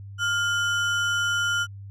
sine tone with sample-and-hold, 1405 Hz, F6, 10 cents sharp, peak -21 dBFS, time 0.18-1.67 s, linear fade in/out 50 ms, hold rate 4410 Hz, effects added 99 Hz sine -37 dBFS peak until 1.9 s + low-pass 7000 Hz 12 dB/octave

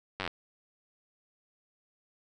slowing click train, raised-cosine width 0.3 ms, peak -17 dBFS, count 8, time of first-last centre 0.2-0.277 s, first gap 10 ms, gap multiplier 1.03, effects none

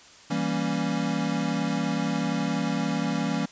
square chord, E diminished seventh, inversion none, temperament equal, 164.81 / 196 / 233.1 / 277.2 Hz, E3 / G3 / Bb3 / Db4, 0 / 0 / 0 / 0 cents, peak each -31 dBFS, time 0.3-3.46 s, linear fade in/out 10 ms, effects white hiss -50 dBFS RMS until 3.51 s + resampled to 16000 Hz

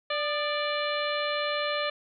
harmonic tone with a mistuned harmonic, 587.3 Hz, D5, in tune, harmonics 1 / 2 / 3 / 4 / 5 / 6 / 7, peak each -30 / -33 / -35 / -36 / -37 / -38 / -38 dBFS, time 0.1-1.9 s, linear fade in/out 5 ms, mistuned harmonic 2, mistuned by +50 cents, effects none

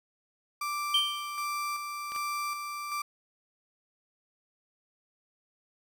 35% pulse tone with tremolo, 1174.7 Hz, D6, in tune, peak -29 dBFS, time 0.61-3.02 s, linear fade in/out 5 ms, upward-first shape square, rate 1.3 Hz, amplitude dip 40%
triangle tone with exponential decay, 3136 Hz, G7, in tune, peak -19 dBFS, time 0.94-1.45 s, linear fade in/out 5 ms, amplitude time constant 110 ms
clicks, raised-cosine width 0.2 ms, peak -26 dBFS, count 2, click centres 2.12 / 2.162 s
effects none

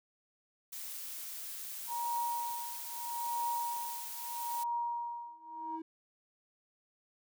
blue noise, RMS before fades -43 dBFS, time 0.72-4.64 s, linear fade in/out 10 ms
sine tone with tremolo, 946 Hz, A#5, 25 cents sharp, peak -31 dBFS, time 1.87-5.8 s, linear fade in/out 50 ms, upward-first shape triangle, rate 0.78 Hz, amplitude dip 95%
triangle tone with exponential growth, 323.2 Hz, E4, 34 cents flat, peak -37 dBFS, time 5.26-5.82 s, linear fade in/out 5 ms, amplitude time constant 120 ms
effects none

